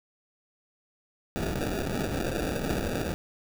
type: noise with sample-and-hold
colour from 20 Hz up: violet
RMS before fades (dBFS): -30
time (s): 1.36-3.14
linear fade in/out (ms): 0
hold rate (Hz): 1050
effects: none